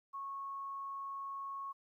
sine tone, 1100 Hz, C#6, 14 cents flat, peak -40 dBFS, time 0.13-1.73 s, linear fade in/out 20 ms, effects 13-bit

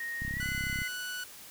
sine tone with pitch glide, 1864.7 to 2045 Hz, A#6 to C7, 0 to -40 cents, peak -34 dBFS, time 0-0.88 s, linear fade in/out 5 ms, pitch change +160 cents, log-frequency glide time 0.31-0.48 s
click train, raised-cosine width 5 ms, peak -26 dBFS, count 21, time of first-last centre 0.22-0.819 s, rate 33.4 Hz
sawtooth tone, 1480 Hz, F#6, in tune, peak -32 dBFS, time 0.4-1.24 s, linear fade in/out 5 ms
effects white hiss -49 dBFS RMS until 1.5 s

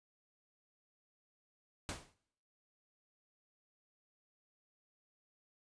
pink noise with exponential decay, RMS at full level -38 dBFS, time 1.89-2.14 s, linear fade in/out 0 ms, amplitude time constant 54 ms, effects noise-tail reverb RT60 0.7 s tail -21 dB re dry + resampled to 22050 Hz

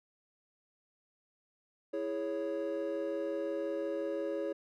triangle chord, C# minor, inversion first, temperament equal, 329.6 / 415.3 / 554.4 Hz, E4 / G#4 / C#5, 0 / 0 / 0 cents, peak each -36 / -36 / -34 dBFS, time 1.93-4.53 s, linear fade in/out 10 ms, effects tanh soft clip ceiling -22 dBFS

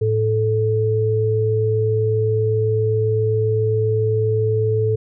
sine tone pair together, 109.05 / 436.2 Hz, A2 / A4, -15 / -15 cents, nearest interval 2 octaves, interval 2400 cents, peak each -18 dBFS, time 0.01-4.96 s, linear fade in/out 10 ms, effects none

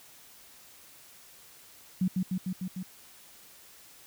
sine tone with echo, 185 Hz, F#3, in tune, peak -23 dBFS, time 2.01-2.08 s, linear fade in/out 5 ms, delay 150 ms, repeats 5, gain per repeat -2 dB, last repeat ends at 2.83 s, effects white hiss -54 dBFS RMS until 4.06 s

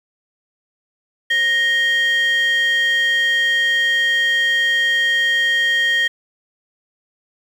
sine tone pair together, 1864.7 / 3204 Hz, A#6 / G7, 0 / +37 cents, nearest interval major sixth, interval 937 cents, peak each -13 / -18 dBFS, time 1.3-6.08 s, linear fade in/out 10 ms, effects tanh soft clip ceiling -11 dBFS + 7-bit

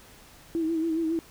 sine tone with vibrato, 325.2 Hz, E4, 23 cents flat, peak -24 dBFS, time 0.55-1.19 s, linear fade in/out 0 ms, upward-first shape sine, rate 7.2 Hz, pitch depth 51 cents each way, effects pink hiss -52 dBFS RMS until 1.3 s

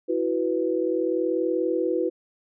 sine chord, E suspended second, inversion none, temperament equal, 329.6 / 370 / 493.9 Hz, E4 / F#4 / B4, 0 / 0 / 0 cents, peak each -26 / -26 / -26 dBFS, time 0.08-2.1 s, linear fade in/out 20 ms, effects none

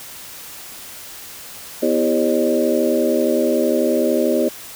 sine tone cluster, 246.2 / 326.7 / 399.8 / 535 / 606 Hz, B3 / E4 / G4 / C5 / D#5, -5 / -15 / +34 / +38 / -46 cents, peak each -21 dBFS, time 1.82-4.49 s, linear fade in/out 10 ms, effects white hiss -36 dBFS RMS until 4.75 s

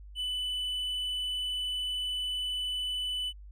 triangle tone, 2991 Hz, F#7, 18 cents sharp, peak -29 dBFS, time 0.15-3.33 s, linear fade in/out 50 ms, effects added 50 Hz sine -45 dBFS peak until 3.51 s

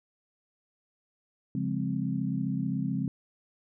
sine chord, Db major seventh, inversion none, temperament equal with one note detuned, 138.59 / 174.61 / 206 / 261.6 Hz, Db3 / F3 / Ab3 / C4, 0 / 0 / -14 / 0 cents, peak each -33 dBFS, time 1.55-3.08 s, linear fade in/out 2 ms, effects none

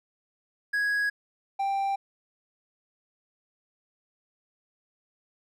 triangle tone pair in turn, 1661.2 / 786.9 Hz, G#6 / G5, 0 / +6 cents, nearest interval octave + minor second, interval 1294 cents, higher first, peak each -22 / -23 dBFS, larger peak first, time 0.73-1.1 / 1.59-1.96 s, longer neither, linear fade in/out 10 ms, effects none

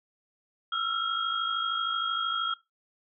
sine tone cluster, 1321 / 1374 / 3268 Hz, E6 / F6 / G#7, +3 / -29 / -29 cents, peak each -31 / -31 / -32 dBFS, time 0.72-2.54 s, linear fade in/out 5 ms, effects noise-tail reverb RT60 0.2 s tail -19 dB re dry

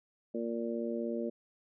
harmonic tone, 116.4 Hz, A#2, 2 cents flat, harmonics 2 / 3 / 4 / 5, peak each -36 / -38 / -39 / -40 dBFS, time 0.34-1.3 s, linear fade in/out 10 ms, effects none

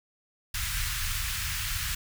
pink band-stop noise, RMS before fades -31 dBFS, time 0.54-1.95 s, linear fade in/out 5 ms, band 110 to 1400 Hz, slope 24 dB/octave, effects none

